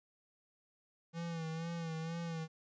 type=tone with vibrato; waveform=square; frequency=164.81 Hz; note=E3; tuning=in tune; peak=-39 dBFS; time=1.13-2.48 s; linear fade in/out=50 ms; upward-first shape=sine; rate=2.1 Hz; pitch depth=51 cents each way; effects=resampled to 16000 Hz + 13-bit